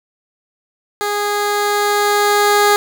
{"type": "tone with level ramp", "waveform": "15% pulse", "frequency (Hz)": 412.3, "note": "G#4", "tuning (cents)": -13, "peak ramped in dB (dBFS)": [-11, -3], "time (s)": [1.01, 2.76], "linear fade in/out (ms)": 0, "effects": []}